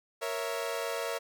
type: chord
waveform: sawtooth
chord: A# diminished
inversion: none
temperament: equal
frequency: 466.2 / 554.4 / 659.3 Hz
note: A#4 / C#5 / E5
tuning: 0 / 0 / 0 cents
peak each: -32 / -33 / -33 dBFS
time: 0.21-1.19 s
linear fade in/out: 20 ms
effects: none